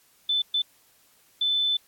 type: tone bursts at uneven times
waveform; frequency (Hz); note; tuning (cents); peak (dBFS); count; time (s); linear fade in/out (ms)
sine; 3517; A7; -1; -21; 3; 0.29-0.42 / 0.54-0.62 / 1.41-1.77; 5
effects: white hiss -61 dBFS RMS until 1.87 s + AAC 64 kbps